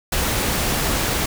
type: noise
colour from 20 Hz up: pink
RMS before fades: -21 dBFS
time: 0.12-1.26 s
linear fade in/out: 5 ms
effects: none